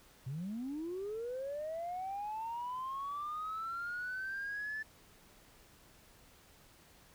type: linear sweep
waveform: sine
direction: up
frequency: 120.3 to 1756 Hz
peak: -36 dBFS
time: 0.26-4.83 s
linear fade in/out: 10 ms
effects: tanh soft clip ceiling -34 dBFS + pink hiss -62 dBFS RMS until 7.14 s